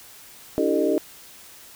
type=tone cluster; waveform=sine; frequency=287.4 / 325.5 / 386.4 / 448.6 / 608 Hz; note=D4 / E4 / G4 / A4 / D#5; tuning=-37 / -22 / -25 / +34 / -40 cents; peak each=-25 dBFS; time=0.58-0.98 s; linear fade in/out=0 ms; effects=white hiss -46 dBFS RMS until 1.75 s